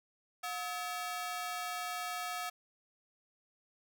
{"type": "ring-modulated tone", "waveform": "sawtooth", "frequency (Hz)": 1001, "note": "B5", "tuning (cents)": 23, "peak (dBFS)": -30, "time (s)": [0.43, 2.5], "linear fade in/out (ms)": 10, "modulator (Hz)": 283, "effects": []}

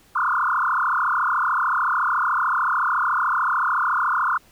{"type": "tone with frequency modulation", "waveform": "sine", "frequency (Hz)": 1230, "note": "D#6", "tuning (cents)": -20, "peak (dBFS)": -18, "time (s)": [0.15, 4.38], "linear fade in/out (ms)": 10, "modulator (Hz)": 33.7, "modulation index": 6.9, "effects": ["pink hiss -55 dBFS RMS until 4.51 s"]}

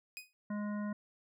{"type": "tone with exponential decay", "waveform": "sawtooth", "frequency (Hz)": 2497, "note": "D#7", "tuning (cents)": 6, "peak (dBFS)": -36, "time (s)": [0.17, 0.33], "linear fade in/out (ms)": 0, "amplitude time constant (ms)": 33}
{"type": "harmonic tone", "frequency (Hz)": 207.7, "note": "G#3", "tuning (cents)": 0, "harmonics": [1, 3, 5, 7, 9], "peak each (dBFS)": [-35, -47, -49, -52, -54], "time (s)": [0.5, 0.93], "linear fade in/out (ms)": 5}
{"effects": []}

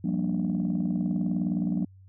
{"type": "chord", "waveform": "sine", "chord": "G minor seventh", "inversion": "third", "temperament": "just", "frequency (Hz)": [176.4, 196, 235.2, 294], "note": ["F3", "G3", "Bb3", "D4"], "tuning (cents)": [18, 0, 16, 2], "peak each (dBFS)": [-27, -29, -29, -31], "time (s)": [0.04, 1.85], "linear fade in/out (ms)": 5, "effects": ["tanh soft clip ceiling -19 dBFS", "added 95 Hz sine -49 dBFS peak until 2.08 s"]}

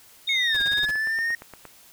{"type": "tone", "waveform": "sine", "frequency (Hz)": 3691, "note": "A#7", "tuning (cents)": -18, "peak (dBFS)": -23, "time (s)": [0.27, 0.86], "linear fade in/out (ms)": 10}
{"type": "linear two-way sweep", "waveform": "triangle", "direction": "down then up", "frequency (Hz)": [2217, 1617, 1868], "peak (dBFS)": -21, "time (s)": [0.29, 1.35], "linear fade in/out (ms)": 2, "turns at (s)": 0.61}
{"type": "noise bursts", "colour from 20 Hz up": "pink", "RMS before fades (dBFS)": -37, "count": 7, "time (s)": [0.54, 0.911], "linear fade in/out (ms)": 5, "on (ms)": 29, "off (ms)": 28}
{"type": "click train", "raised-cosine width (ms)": 0.5, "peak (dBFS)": -25, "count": 8, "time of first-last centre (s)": [0.84, 1.653], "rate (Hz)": 8.61}
{"effects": ["white hiss -52 dBFS RMS until 1.92 s"]}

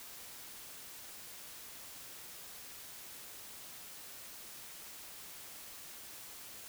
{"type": "silence", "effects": ["white hiss -50 dBFS RMS until 6.68 s"]}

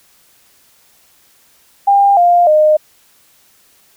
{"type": "tone with pitch steps", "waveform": "sine", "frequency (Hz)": [800, 700.5, 613.3], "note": ["G5", "F5", "D#5"], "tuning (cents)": [35, 5, -25], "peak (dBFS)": -6, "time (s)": [1.87, 2.77], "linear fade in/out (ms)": 10, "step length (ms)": 300, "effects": ["white hiss -51 dBFS RMS until 3.96 s"]}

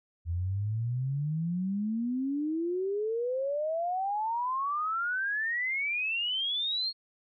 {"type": "exponential sweep", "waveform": "sine", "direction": "up", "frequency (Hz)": [82, 4320], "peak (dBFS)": -28, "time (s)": [0.25, 6.93], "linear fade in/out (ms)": 50, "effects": []}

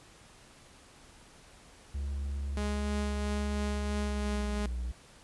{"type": "tone with pitch glide", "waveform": "triangle", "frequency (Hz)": [69.8, 60.76], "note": ["C#2", "B1"], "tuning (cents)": [13, -28], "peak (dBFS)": -30, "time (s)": [1.94, 4.92], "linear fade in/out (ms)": 10, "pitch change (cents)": -241, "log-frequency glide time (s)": [3.96, 4.55]}
{"type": "tone with tremolo", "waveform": "sawtooth", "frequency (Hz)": 207.7, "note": "G#3", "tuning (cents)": 0, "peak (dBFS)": -28, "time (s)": [2.57, 4.66], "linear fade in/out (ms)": 0, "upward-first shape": "triangle", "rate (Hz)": 3, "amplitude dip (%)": 30}
{"effects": ["pink hiss -56 dBFS RMS until 5.23 s", "resampled to 24000 Hz"]}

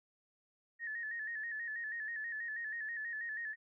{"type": "tone with vibrato", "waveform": "sine", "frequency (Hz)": 1797, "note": "A6", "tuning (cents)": 36, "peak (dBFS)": -38, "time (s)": [0.79, 3.56], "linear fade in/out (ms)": 50, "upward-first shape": "square", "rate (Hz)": 6.2, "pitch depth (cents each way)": 63, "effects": []}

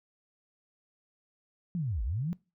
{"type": "linear two-way sweep", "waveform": "sine", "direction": "down then up", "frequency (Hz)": [185, 46.35, 185], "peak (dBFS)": -29, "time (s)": [1.75, 2.33], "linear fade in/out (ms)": 0, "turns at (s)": 2.03, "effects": ["noise-tail reverb RT60 0.3 s tail -23 dB re dry"]}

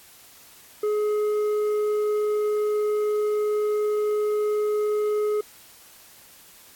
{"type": "tone with tanh clipping", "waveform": "sine", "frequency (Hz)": 421.5, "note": "G#4", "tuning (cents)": 26, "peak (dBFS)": -22, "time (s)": [0.83, 5.41], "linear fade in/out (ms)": 5, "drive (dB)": 6, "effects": ["white hiss -50 dBFS RMS until 6.75 s", "AAC 64 kbps"]}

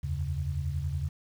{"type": "tone cluster", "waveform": "sine", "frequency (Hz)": [79.2, 90, 137.6], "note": ["D#2", "F#2", "C#3"], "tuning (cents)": [31, -47, -12], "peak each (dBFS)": [-32, -35, -33], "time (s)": [0.03, 1.09], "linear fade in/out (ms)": 10, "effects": ["9-bit"]}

